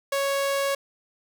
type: tone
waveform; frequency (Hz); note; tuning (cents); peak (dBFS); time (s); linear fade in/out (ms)
sawtooth; 554.4; C#5; 0; -19; 0.12-0.75; 5
effects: none